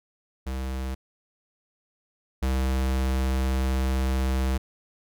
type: tone pair in turn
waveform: square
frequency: 65.41 / 65.41 Hz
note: C2 / C2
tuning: 0 / 0 cents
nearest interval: unison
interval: 0 cents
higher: neither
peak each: -29 / -23 dBFS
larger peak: second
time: 0.46-0.95 / 2.42-4.58 s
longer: second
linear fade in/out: 10 ms
effects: none